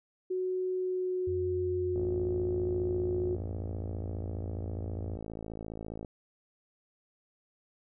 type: tone with pitch glide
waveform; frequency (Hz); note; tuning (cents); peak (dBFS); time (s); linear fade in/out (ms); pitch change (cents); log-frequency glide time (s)
sine; 369.6 to 361.8; F#4 to F#4; -2 to -39; -29; 0.3-3.36; 10; -37; 0.74-2
type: tone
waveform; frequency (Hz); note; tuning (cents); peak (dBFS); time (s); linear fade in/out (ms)
sine; 89.3; F2; +39; -35; 1.27-5.17; 5
type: click train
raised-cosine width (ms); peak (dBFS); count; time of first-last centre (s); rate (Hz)
2; -27; 225; 1.96-6.048; 54.8
effects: none